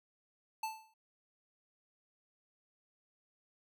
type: tone with exponential decay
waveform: square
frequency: 880 Hz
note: A5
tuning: in tune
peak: -34 dBFS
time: 0.63-0.94 s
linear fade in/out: 5 ms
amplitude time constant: 66 ms
effects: none